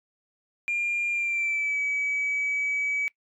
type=tone with pitch glide; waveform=sine; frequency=2400 to 2282 Hz; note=D7 to C#7; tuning=+37 to +50 cents; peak=-23 dBFS; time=0.68-3.08 s; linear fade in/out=0 ms; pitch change=-87 cents; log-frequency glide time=1.11-1.8 s; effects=noise-tail reverb RT60 0.1 s tail -22 dB re dry + tanh soft clip ceiling -21 dBFS